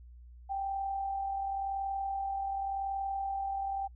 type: tone with amplitude modulation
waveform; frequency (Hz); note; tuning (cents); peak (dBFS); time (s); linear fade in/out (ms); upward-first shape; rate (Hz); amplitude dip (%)
sine; 784; G5; 0; -30; 0.49-3.88; 20; sine; 40.9; 35
effects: noise-tail reverb RT60 0.1 s tail -26 dB re dry + added 60 Hz sine -49 dBFS peak until 3.95 s